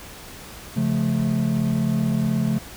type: chord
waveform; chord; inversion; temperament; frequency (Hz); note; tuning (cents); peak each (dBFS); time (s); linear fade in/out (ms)
triangle; Db augmented; none; equal with one note detuned; 138.59 / 174.61 / 217.7; Db3 / F3 / A3; 0 / 0 / -18; -22 / -23 / -20; 0.76-2.59; 10
effects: pink hiss -40 dBFS RMS until 2.76 s